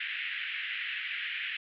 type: band-pass noise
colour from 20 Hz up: pink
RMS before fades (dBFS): -36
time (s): 0-1.57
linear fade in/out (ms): 5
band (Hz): 1700 to 3100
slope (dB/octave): 48
effects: none